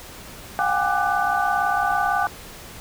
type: tone cluster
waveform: sine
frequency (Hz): 718 / 784 / 822 / 1185 / 1495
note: F5 / G5 / G#5 / D6 / F#6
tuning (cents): +48 / 0 / -18 / +15 / +17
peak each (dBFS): -25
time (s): 0.59-2.27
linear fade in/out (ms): 0
effects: pink hiss -40 dBFS RMS until 2.8 s